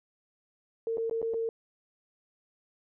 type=tone with dropouts; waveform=sine; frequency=454.7 Hz; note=A#4; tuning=43 cents flat; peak=-28 dBFS; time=0.87-1.49 s; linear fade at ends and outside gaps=1 ms; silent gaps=0.972-0.981 / 1.097-1.111 / 1.217-1.227 / 1.337-1.342 s; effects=none